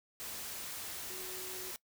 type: tone in noise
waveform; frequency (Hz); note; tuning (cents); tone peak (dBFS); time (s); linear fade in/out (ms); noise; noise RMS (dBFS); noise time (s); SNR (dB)
sine; 370.4; F#4; +2; -48; 1.1-1.71; 0; white; -43; 0.2-1.76; -8
effects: noise-tail reverb RT60 0.1 s tail -21 dB re dry